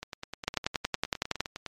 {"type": "two click trains", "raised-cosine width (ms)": 0.2, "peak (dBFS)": [-9, -19], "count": [11, 17], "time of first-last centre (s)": [[0.48, 1.406], [0.03, 1.663]], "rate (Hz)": [10.8, 9.8], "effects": ["MP3 64 kbps"]}